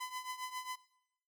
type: tone with tremolo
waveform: sawtooth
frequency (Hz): 1011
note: B5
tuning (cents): +40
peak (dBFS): -34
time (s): 0-0.76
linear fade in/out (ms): 10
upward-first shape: triangle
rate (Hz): 7.4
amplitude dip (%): 85
effects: noise-tail reverb RT60 0.8 s tail -18 dB re dry